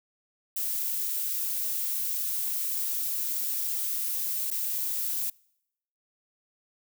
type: noise with dropouts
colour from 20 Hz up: violet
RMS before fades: -30 dBFS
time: 0.56-5.3 s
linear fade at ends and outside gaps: 5 ms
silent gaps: 4.504-4.512 s
effects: noise-tail reverb RT60 0.8 s tail -26 dB re dry